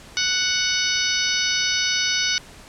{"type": "harmonic tone with a mistuned harmonic", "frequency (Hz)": 740, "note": "F#5", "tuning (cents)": 0, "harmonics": [2, 3, 4, 5, 6, 7, 8], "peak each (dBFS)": [-27, -27, -27, -27, -27, -27, -27], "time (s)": [0.17, 2.38], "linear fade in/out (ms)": 0, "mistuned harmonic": 6, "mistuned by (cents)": 19, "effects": ["pink hiss -44 dBFS RMS until 2.68 s", "low-pass 9000 Hz 12 dB/octave"]}